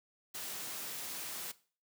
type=high-pass noise; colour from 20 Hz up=white; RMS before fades=-42 dBFS; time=0.34-1.52 s; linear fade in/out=10 ms; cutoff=110 Hz; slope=24 dB/octave; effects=noise-tail reverb RT60 0.4 s tail -18 dB re dry